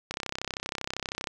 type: click train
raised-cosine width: 0.2 ms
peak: -14 dBFS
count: 39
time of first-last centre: 0.11-1.272 s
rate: 32.7 Hz
effects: none